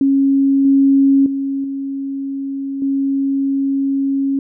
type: tone with level steps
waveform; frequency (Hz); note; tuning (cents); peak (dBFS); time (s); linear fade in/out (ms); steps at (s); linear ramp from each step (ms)
sine; 274; C#4; -20; -10 / -8 / -17 / -20 / -14; 0.01-4.39; 2; 0.65 / 1.26 / 1.64 / 2.82; 2
effects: none